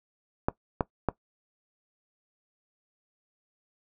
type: clicks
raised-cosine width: 1 ms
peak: -10 dBFS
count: 3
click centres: 0.485 / 0.808 / 1.087 s
effects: noise-tail reverb RT60 0.1 s tail -19 dB re dry